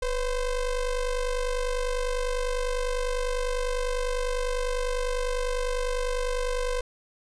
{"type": "ring-modulated tone", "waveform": "square", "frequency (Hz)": 260, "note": "C4", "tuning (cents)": -11, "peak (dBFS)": -23, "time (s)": [0.02, 6.81], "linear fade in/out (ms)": 5, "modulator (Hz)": 235, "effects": ["resampled to 24000 Hz", "10-bit"]}